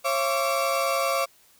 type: tone cluster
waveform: 35% pulse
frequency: 543 / 677 / 1156 Hz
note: C#5 / E5 / D6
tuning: -36 / +46 / -28 cents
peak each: -25 / -26 / -25 dBFS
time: 0.04-1.26 s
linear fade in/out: 20 ms
effects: white hiss -58 dBFS RMS until 1.59 s